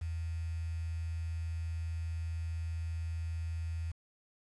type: tone with quantisation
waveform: sine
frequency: 82.41 Hz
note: E2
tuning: in tune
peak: -34 dBFS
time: 0.01-3.92 s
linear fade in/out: 10 ms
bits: 9
effects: resampled to 24000 Hz